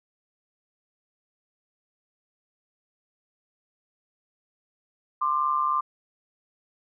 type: tone pair together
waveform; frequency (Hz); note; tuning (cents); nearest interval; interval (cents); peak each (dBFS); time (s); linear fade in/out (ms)
sine; 1046.5 / 1189.3; C6 / D6; 0 / +21; major second; 221; -25 / -24; 5.21-5.81; 10
effects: none